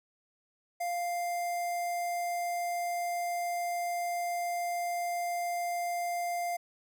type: tone with notch filter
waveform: square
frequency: 698.5 Hz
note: F5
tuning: in tune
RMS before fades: -33 dBFS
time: 0.8-6.57 s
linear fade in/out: 10 ms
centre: 3600 Hz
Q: 1.4
effects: none